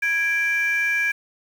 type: tone pair together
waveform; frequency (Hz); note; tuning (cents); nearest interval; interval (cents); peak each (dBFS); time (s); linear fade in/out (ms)
sine; 1653.7 / 2349; G#6 / D7; -8 / 0; tritone; 608; -20; 0.02-1.12; 10
effects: tanh soft clip ceiling -15 dBFS + 7-bit